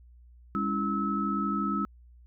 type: tone cluster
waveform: sine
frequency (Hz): 202.8 / 277 / 328.3 / 1297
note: G#3 / C#4 / E4 / E6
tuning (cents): -41 / -1 / -7 / -28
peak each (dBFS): -30 / -34 / -36 / -30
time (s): 0.55-1.85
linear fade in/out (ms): 0
effects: added 60 Hz sine -51 dBFS peak until 2.26 s